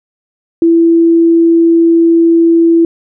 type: tone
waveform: sine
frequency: 333.3 Hz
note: E4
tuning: 19 cents sharp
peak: -4 dBFS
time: 0.62-2.85 s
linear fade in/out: 2 ms
effects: none